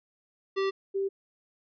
square / sine tone pair in turn, 388.6 / 391.3 Hz, G4 / G4, -15 / -3 cents, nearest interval unison, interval 12 cents, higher second, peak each -26 dBFS, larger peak neither, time 0.56-0.71 / 0.94-1.09 s, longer neither, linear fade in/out 20 ms, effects resampled to 11025 Hz

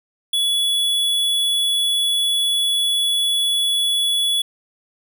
square tone, 3399 Hz, G#7, 39 cents sharp, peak -17 dBFS, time 0.33-4.42 s, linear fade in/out 5 ms, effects none

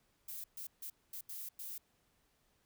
violet noise bursts at uneven times, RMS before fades -45 dBFS, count 6, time 0.28-0.44 / 0.57-0.67 / 0.82-0.9 / 1.13-1.21 / 1.29-1.49 / 1.59-1.78 s, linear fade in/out 5 ms, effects pink hiss -75 dBFS RMS until 2.65 s

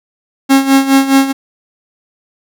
45% pulse tone with tremolo, 271 Hz, C#4, 39 cents flat, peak -4 dBFS, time 0.49-1.33 s, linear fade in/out 20 ms, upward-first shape sine, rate 4.8 Hz, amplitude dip 75%, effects none

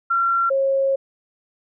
sine tone pair in turn, 1367 / 542.5 Hz, F6 / C#5, -37 / -37 cents, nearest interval octave + major third, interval 1600 cents, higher first, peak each -16 dBFS, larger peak neither, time 0.1-0.5 / 0.5-0.96 s, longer second, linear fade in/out 10 ms, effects none

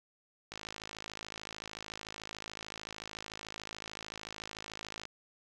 click train, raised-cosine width 0.2 ms, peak -24 dBFS, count 244, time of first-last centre 0.52-5.054 s, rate 53.6 Hz, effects none

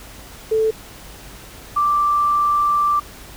sine tone pair in turn, 440 / 1174.7 Hz, A4 / D6, 0 / 0 cents, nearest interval octave + perfect fourth, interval 1700 cents, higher second, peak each -14 dBFS, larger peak neither, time 0.51-0.71 / 1.76-3 s, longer second, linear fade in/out 10 ms, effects added 50 Hz sine -44 dBFS peak until 3.36 s + pink hiss -40 dBFS RMS until 3.36 s

